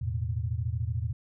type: chord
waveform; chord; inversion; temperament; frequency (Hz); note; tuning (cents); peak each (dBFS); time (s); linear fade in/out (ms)
sine; E suspended fourth; none; equal; 82.41 / 110 / 123.47; E2 / A2 / B2; 0 / 0 / 0; -32 / -31 / -34; 0.01-1.13; 10
effects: none